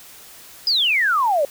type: exponential sweep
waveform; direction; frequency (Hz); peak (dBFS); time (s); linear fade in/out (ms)
sine; down; 5100 to 543; -15; 0.67-1.45; 2
effects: white hiss -43 dBFS RMS until 1.5 s